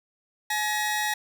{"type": "tone pair together", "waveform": "sawtooth", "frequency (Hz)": [846.4, 1900], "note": ["G#5", "A#6"], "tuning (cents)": [33, 33], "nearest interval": "octave + major second", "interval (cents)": 1400, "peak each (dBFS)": -24, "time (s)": [0.5, 1.14], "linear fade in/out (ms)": 5, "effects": []}